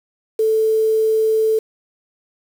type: tone with quantisation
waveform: sine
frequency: 440 Hz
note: A4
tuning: in tune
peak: -13 dBFS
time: 0.39-1.59 s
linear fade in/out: 5 ms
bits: 6
effects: none